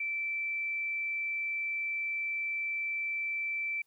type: tone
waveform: sine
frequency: 2330 Hz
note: D7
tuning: 14 cents flat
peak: -31 dBFS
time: 0-3.82 s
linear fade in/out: 5 ms
effects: white hiss -75 dBFS RMS until 3.86 s